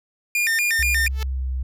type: tone with vibrato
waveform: 45% pulse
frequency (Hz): 2093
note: C7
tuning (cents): 0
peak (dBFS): -18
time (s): 0.35-1.08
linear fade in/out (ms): 2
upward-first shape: square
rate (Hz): 4.2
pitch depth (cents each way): 250
type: tone with pitch glide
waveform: sine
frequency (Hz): 66.4 to 64.51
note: C2 to C2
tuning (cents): +26 to -24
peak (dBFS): -22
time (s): 0.79-1.63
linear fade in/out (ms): 5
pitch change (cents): -50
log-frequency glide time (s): 1.2-1.48
type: tone with exponential growth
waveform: 5% pulse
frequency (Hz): 438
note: A4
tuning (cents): -8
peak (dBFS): -16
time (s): 1.1-1.23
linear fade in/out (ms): 1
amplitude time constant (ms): 28
effects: none